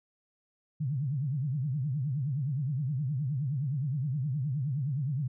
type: tone with vibrato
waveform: sine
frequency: 138.59 Hz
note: C#3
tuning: in tune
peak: -28 dBFS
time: 0.8-5.28 s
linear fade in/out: 10 ms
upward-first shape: triangle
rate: 9.6 Hz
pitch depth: 260 cents each way
effects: none